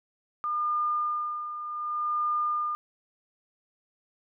sine tone with tremolo, 1209 Hz, D6, 50 cents sharp, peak -24 dBFS, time 0.44-2.75 s, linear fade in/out 0 ms, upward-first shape sine, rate 0.66 Hz, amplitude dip 65%, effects none

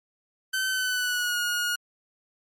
sawtooth tone with pitch glide, 1534 to 1439.6 Hz, G6 to F#6, -38 to -48 cents, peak -21 dBFS, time 0.53-1.76 s, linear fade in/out 10 ms, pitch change -110 cents, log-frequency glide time 0.69-1.38 s, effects MP3 64 kbps

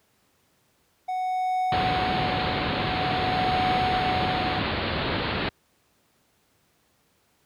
triangle tone with tremolo, 741 Hz, F#5, 2 cents sharp, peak -20 dBFS, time 1.08-4.6 s, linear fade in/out 10 ms, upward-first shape triangle, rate 0.47 Hz, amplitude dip 75%
pink low-pass noise, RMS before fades -26 dBFS, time 1.72-5.49 s, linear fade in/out 2 ms, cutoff 4400 Hz, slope 96 dB/octave
effects pink hiss -66 dBFS RMS until 7.45 s + high-pass 80 Hz 12 dB/octave

